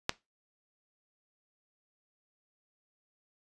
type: click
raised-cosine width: 0.2 ms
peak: -9 dBFS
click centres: 0.094 s
effects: noise-tail reverb RT60 0.2 s tail -18 dB re dry + resampled to 24000 Hz